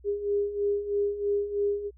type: beating tone pair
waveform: sine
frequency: 404.7 / 407.8 Hz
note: G#4 / G#4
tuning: -45 / -32 cents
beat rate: 3.1 Hz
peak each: -31 / -26 dBFS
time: 0.04-1.91 s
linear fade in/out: 50 ms
effects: added 62 Hz sine -51 dBFS peak until 1.97 s